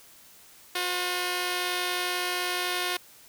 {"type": "tone pair together", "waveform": "5% pulse", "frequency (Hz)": [359.2, 513], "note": ["F4", "C5"], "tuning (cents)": [49, -34], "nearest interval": "tritone", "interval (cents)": 617, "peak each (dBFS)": [-16, -25], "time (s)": [0.75, 2.97], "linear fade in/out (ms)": 5, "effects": ["white hiss -53 dBFS RMS until 3.28 s"]}